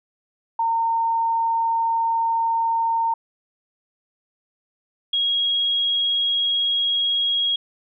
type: tone pair in turn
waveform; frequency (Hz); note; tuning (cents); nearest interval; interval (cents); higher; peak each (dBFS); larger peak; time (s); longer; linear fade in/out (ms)
sine; 914 / 3294; A#5 / G#7; -34 / -15; octave + minor seventh; 2219; second; -18; neither; 0.59-3.14 / 5.13-7.56; first; 5
effects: none